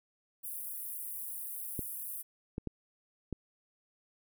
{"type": "high-pass noise", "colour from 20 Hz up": "pink", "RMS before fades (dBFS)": -41, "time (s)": [0.43, 2.23], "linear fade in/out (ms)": 20, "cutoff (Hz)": 10000, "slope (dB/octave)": 48}
{"type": "clicks", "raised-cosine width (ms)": 3, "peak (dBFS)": -23, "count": 4, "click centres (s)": [1.792, 2.581, 2.673, 3.327]}
{"effects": []}